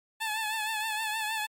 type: tone with vibrato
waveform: 15% pulse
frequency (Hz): 870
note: A5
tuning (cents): -20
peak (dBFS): -23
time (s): 0.2-1.47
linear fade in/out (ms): 20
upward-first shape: triangle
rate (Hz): 6.4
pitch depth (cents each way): 62
effects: MP3 64 kbps